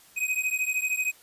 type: beating tone pair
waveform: square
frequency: 2507 / 2520 Hz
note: D#7 / D#7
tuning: +12 / +21 cents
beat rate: 13 Hz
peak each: -29 dBFS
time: 0.16-1.12 s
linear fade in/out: 20 ms
effects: white hiss -55 dBFS RMS until 1.22 s + resampled to 32000 Hz